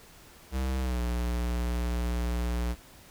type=tone with pitch glide; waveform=square; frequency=65.2 to 59.79 Hz; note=C2 to A#1; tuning=-5 to +45 cents; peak=-28 dBFS; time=0.51-2.76 s; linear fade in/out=50 ms; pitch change=-150 cents; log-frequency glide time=0.8-1.01 s; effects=pink hiss -53 dBFS RMS until 3.1 s